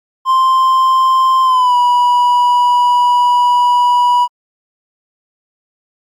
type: tone with pitch glide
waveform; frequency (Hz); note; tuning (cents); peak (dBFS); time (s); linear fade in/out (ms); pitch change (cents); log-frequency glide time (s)
triangle; 1046.5 to 976.4; C6 to B5; 0 to -20; -6; 0.25-4.28; 50; -120; 1.43-1.76
effects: Opus 48 kbps